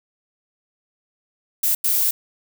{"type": "noise bursts at uneven times", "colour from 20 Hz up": "violet", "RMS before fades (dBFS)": -19, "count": 2, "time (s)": [[1.63, 1.75], [1.84, 2.11]], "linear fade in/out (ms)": 5, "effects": []}